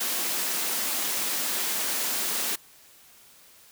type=high-pass noise; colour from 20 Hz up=white; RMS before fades=-28 dBFS; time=0-2.56 s; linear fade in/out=10 ms; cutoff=180 Hz; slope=96 dB/octave; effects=white hiss -54 dBFS RMS until 3.71 s